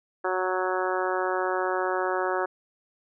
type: harmonic tone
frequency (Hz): 185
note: F#3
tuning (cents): 0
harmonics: 2 / 3 / 4 / 5 / 6 / 7 / 8 / 9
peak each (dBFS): -29 / -31 / -32 / -33 / -34 / -34 / -35 / -36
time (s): 0.24-2.46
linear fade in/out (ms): 10
effects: none